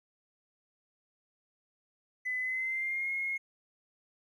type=tone with pitch glide; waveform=triangle; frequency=2011 to 2155 Hz; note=B6 to C#7; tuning=+31 to -49 cents; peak=-27 dBFS; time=2.25-3.38 s; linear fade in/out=20 ms; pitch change=+120 cents; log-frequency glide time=2.39-3.11 s; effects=tanh soft clip ceiling -29 dBFS